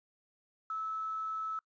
sine tone with quantisation, 1304 Hz, E6, 19 cents flat, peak -34 dBFS, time 0.7-1.59 s, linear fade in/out 2 ms, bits 10, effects noise-tail reverb RT60 0.1 s tail -25 dB re dry + resampled to 16000 Hz

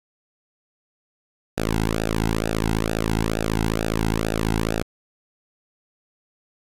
sawtooth tone with flanger, 54.7 Hz, A1, 9 cents flat, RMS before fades -23 dBFS, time 1.57-4.83 s, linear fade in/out 10 ms, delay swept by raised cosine 0.93 to 1.73 ms, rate 2.2 Hz, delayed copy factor -1, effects resampled to 32000 Hz + 7-bit

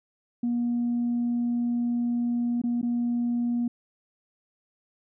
sine tone with dropouts, 239.2 Hz, A#3, 45 cents sharp, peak -22 dBFS, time 0.43-3.68 s, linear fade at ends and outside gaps 5 ms, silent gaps 2.617-2.637 / 2.815-2.828 s, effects tanh soft clip ceiling -20 dBFS

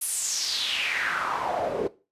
pink noise with band-pass filter sweep, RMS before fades -28 dBFS, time 0.01-1.88 s, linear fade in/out 10 ms, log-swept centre 11000 to 400 Hz, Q 4.2, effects noise-tail reverb RT60 0.3 s tail -17 dB re dry + resampled to 32000 Hz

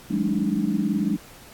sine tone cluster, 167.1 / 194.7 / 213.2 / 285.1 / 310.9 Hz, E3 / G3 / G#3 / C#4 / D#4, +24 / -12 / +46 / +49 / -1 cents, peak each -32 / -25 / -25 / -28 / -29 dBFS, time 0.1-1.17 s, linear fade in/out 10 ms, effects pink hiss -47 dBFS RMS until 1.53 s + AAC 64 kbps

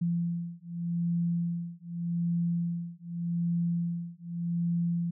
sine beating tone pair, 170.6 / 171.44 Hz, F3 / F3, -40 / -32 cents, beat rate 0.84 Hz, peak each -31 dBFS, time 0.01-5.11 s, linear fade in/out 10 ms, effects none

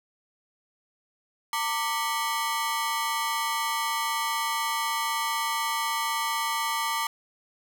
sawtooth ring-modulated tone, 1043 Hz, C6, 6 cents flat, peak -19 dBFS, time 1.53-7.07 s, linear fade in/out 2 ms, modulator 132 Hz, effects none

